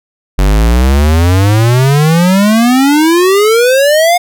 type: exponential sweep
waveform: square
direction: up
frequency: 46.25 to 721 Hz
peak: -6 dBFS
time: 0.38-4.18 s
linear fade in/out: 10 ms
effects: none